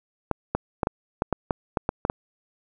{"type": "clicks", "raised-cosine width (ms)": 1, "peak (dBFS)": -8, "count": 11, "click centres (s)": [0.313, 0.55, 0.832, 0.871, 1.221, 1.327, 1.508, 1.772, 1.891, 2.051, 2.099], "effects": []}